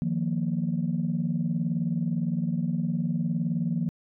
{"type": "chord", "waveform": "sine", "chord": "Eb suspended second", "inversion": "none", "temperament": "just", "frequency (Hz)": [155.56, 175.01, 233.3], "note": ["Eb3", "F3", "Bb3"], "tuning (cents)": [0, 4, 2], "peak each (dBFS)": [-29, -27, -29], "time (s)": [0.02, 3.89], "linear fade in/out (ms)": 0, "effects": ["tanh soft clip ceiling -17 dBFS"]}